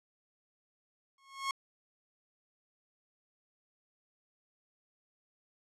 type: tone with exponential growth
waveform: sawtooth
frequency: 1090 Hz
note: C#6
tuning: 29 cents flat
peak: -25 dBFS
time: 1.18-1.51 s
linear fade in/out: 2 ms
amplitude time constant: 71 ms
effects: low-pass 8000 Hz 12 dB/octave

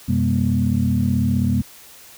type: tone cluster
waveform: sine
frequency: 90.8 / 126.6 / 202 / 240.8 Hz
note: F#2 / B2 / G#3 / B3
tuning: -32 / +43 / -48 / -44 cents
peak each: -21 dBFS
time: 0.08-1.62 s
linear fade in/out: 10 ms
effects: tanh soft clip ceiling -6 dBFS + white hiss -44 dBFS RMS until 2.17 s

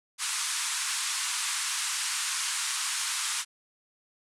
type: band-pass noise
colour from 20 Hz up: white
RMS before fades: -31 dBFS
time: 0.18-3.45 s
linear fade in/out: 50 ms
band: 950 to 10000 Hz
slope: 48 dB/octave
effects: none

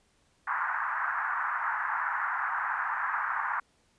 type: band-pass noise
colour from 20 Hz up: white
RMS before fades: -31 dBFS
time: 0.47-3.6 s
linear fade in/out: 5 ms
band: 870 to 1700 Hz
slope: 48 dB/octave
effects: pink hiss -68 dBFS RMS until 3.98 s + resampled to 22050 Hz

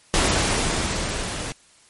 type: noise with level ramp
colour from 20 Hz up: pink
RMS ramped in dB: -18 to -30 dBFS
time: 0.14-1.52 s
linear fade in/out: 0 ms
effects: white hiss -54 dBFS RMS until 1.89 s + MP3 48 kbps

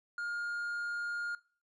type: tone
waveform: triangle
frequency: 1417 Hz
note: F6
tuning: 25 cents sharp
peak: -33 dBFS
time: 0.18-1.35 s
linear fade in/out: 2 ms
effects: noise-tail reverb RT60 0.4 s tail -20 dB re dry + resampled to 24000 Hz

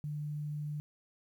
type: tone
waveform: sine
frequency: 148.9 Hz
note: D3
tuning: 24 cents sharp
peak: -35 dBFS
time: 0.04-0.8 s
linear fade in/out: 0 ms
effects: 11-bit

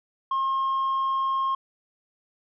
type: tone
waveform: sine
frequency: 1072 Hz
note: C6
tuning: 42 cents sharp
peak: -20 dBFS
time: 0.31-1.55 s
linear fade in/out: 5 ms
effects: tanh soft clip ceiling -21 dBFS

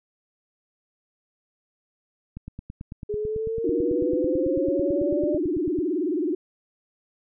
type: click train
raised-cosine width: 5 ms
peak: -23 dBFS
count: 32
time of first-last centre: 2.37-5.788 s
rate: 9.07 Hz
type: linear sweep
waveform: sine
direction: up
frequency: 415.3 to 599 Hz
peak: -25 dBFS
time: 3.09-5.38 s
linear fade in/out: 10 ms
type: tone with vibrato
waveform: sine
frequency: 329.6 Hz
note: E4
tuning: in tune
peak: -22 dBFS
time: 3.64-6.35 s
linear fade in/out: 5 ms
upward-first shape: sine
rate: 19 Hz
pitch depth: 230 cents each way
effects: none

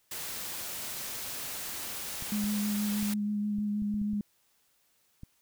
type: noise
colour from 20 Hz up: white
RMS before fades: -38 dBFS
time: 0.11-3.14 s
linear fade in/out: 5 ms
type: clicks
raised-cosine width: 5 ms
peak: -31 dBFS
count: 9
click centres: 2.224 / 2.44 / 3.028 / 3.586 / 3.821 / 3.941 / 4.016 / 4.134 / 5.234 s
type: tone with vibrato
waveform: sine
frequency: 207.7 Hz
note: G#3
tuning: in tune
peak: -28 dBFS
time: 2.32-4.21 s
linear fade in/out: 2 ms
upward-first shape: sine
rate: 6.3 Hz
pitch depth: 17 cents each way
effects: white hiss -70 dBFS RMS until 5.41 s

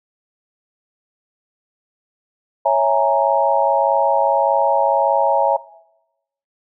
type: chord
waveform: sine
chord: A# half-diminished seventh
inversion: first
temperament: equal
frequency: 554.4 / 659.3 / 830.6 / 932.3 Hz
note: C#5 / E5 / G#5 / A#5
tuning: 0 / 0 / 0 / 0 cents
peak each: -18 dBFS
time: 2.65-5.57 s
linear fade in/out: 10 ms
effects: noise-tail reverb RT60 0.9 s tail -20 dB re dry

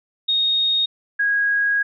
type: tone pair in turn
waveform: sine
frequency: 3722 / 1646.5 Hz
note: A#7 / G#6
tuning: -3 / -15 cents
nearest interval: octave + major second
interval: 1412 cents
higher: first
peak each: -16 dBFS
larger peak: neither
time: 0.28-0.86 / 1.19-1.83 s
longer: second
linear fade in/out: 10 ms
effects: none

